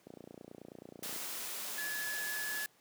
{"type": "click train", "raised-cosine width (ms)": 2, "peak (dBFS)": -33, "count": 33, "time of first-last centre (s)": [0.07, 1.162], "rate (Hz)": 29.3}
{"type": "noise", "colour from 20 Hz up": "white", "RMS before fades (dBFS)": -41, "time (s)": [1.03, 2.66], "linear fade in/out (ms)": 0}
{"type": "tone", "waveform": "triangle", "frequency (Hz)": 1705, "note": "G#6", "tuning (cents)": 45, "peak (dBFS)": -36, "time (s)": [1.78, 2.66], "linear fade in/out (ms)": 0}
{"effects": ["pink hiss -67 dBFS RMS until 2.8 s", "high-pass 200 Hz 12 dB/octave"]}